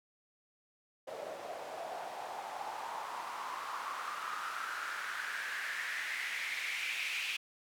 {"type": "noise with band-pass filter sweep", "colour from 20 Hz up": "white", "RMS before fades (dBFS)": -40, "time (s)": [1.07, 7.37], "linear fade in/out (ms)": 10, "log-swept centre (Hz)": [570, 2600], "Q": 4.6, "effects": []}